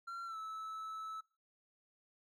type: tone with pitch glide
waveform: triangle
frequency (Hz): 1370 to 1305.9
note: F6 to E6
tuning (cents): -34 to -17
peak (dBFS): -40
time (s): 0.07-1.21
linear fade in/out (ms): 10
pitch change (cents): -83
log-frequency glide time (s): 0.25-0.37
effects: noise-tail reverb RT60 0.4 s tail -23 dB re dry